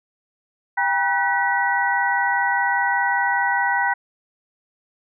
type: tone cluster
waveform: sine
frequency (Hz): 795 / 960 / 1501 / 1938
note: G5 / B5 / F#6 / B6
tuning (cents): +24 / -49 / +24 / -33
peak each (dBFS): -23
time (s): 0.77-3.94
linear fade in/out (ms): 10
effects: none